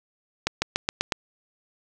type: accelerating click train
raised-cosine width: 0.2 ms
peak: -5 dBFS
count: 6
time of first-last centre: 0.47-1.122 s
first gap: 150 ms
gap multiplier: 0.93
effects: none